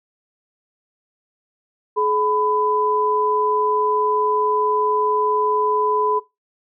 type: tone pair together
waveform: sine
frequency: 424.6 / 1000 Hz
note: G#4 / B5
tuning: +38 / +21 cents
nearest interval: octave + minor third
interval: 1483 cents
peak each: -19 dBFS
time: 1.96-6.2 s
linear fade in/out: 20 ms
effects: noise-tail reverb RT60 0.2 s tail -18 dB re dry